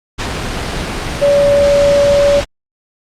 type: tone in noise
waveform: sine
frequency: 570 Hz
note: C#5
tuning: 48 cents sharp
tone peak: -7 dBFS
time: 1.21-2.41 s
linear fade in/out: 20 ms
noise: pink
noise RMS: -19 dBFS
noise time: 0.18-2.45 s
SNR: +9 dB
effects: low-pass 6000 Hz 12 dB/octave + Opus 48 kbps